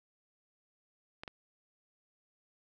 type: clicks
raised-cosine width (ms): 0.3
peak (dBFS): -26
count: 2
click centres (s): 1.235 / 1.278
effects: none